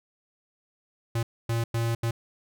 square tone bursts at uneven times, 115.7 Hz, A#2, 13 cents flat, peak -25 dBFS, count 4, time 1.15-1.23 / 1.49-1.64 / 1.74-1.95 / 2.03-2.11 s, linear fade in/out 5 ms, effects none

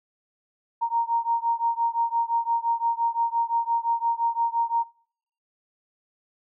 sine beating tone pair, 927 / 932.8 Hz, A#5 / A#5, -10 / +1 cents, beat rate 5.8 Hz, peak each -25 dBFS, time 0.81-4.84 s, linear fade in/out 20 ms, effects noise-tail reverb RT60 0.6 s tail -23 dB re dry

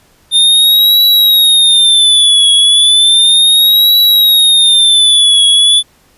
square tone with vibrato, 3619 Hz, A7, 48 cents sharp, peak -5 dBFS, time 0.31-5.83 s, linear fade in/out 50 ms, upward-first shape triangle, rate 0.34 Hz, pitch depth 140 cents each way, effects pink hiss -49 dBFS RMS until 6.17 s + resampled to 32000 Hz

